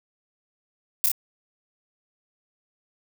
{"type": "noise with echo", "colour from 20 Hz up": "violet", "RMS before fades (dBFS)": -19, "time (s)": [1.04, 1.06], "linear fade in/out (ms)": 0, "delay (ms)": 28, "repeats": 2, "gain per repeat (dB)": -2, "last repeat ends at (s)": 1.116, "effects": []}